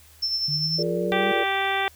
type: tone with tremolo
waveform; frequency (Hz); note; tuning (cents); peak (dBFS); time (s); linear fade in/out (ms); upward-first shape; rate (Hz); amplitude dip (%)
sine; 5340; E8; +22; -21; 0.22-0.83; 10; sine; 10; 45
type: exponential sweep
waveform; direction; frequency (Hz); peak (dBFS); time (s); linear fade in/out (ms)
sine; up; 147.2 to 199.8; -28; 0.48-1.32; 5
type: chord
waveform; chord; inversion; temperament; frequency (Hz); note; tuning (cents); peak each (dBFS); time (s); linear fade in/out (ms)
sine; Bb dominant seventh; second; just; 349.6 / 419.5 / 466.2 / 582.7; F4 / Ab4 / Bb4 / D5; +2 / +17 / 0 / -14; -29; 0.78-1.44; 10
type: harmonic tone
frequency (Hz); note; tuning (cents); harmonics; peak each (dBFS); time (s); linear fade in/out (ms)
390.2; G4; -8; 1 / 2 / 3 / 4 / 5 / 6 / 7 / 8 / 9; -31 / -26 / -32 / -30 / -29 / -31 / -36 / -38 / -32; 1.12-1.88; 0
effects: added 77 Hz sine -53 dBFS peak until 1.95 s + white hiss -53 dBFS RMS until 1.95 s